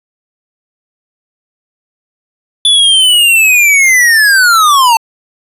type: linear sweep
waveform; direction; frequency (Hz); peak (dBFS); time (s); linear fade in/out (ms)
square; down; 3479 to 880; -5; 2.65-4.97; 2
effects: resampled to 32000 Hz